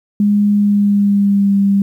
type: tone with pitch glide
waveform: sine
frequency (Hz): 205.5 to 198.5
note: G#3 to G3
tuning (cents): -18 to +22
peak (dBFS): -9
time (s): 0.2-1.82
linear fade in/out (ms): 2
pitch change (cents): -60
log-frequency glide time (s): 0.54-1.57
effects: 8-bit